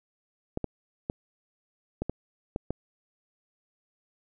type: clicks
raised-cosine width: 2 ms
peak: -16 dBFS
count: 7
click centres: 0.574 / 0.643 / 1.099 / 2.02 / 2.096 / 2.561 / 2.706 s
effects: none